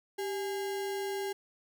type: tone with sample-and-hold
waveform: sine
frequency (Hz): 392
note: G4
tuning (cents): 0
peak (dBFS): -32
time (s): 0.18-1.33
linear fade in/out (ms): 10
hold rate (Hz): 1225
effects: none